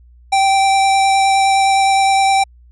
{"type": "tone with vibrato", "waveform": "square", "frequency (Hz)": 780, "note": "G5", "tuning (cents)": -9, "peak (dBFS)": -11, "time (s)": [0.32, 2.44], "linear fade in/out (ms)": 10, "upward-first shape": "triangle", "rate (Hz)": 9.7, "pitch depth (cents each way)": 13, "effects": ["added 60 Hz sine -42 dBFS peak until 2.71 s", "resampled to 24000 Hz"]}